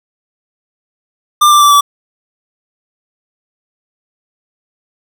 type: tone with pitch steps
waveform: square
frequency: 1193 / 1179.3 / 1165.8 / 1152.4 Hz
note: D6 / D6 / D6 / D6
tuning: +27 / +7 / -13 / -33 cents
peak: -5 dBFS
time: 1.41-1.81 s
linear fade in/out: 10 ms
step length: 100 ms
effects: none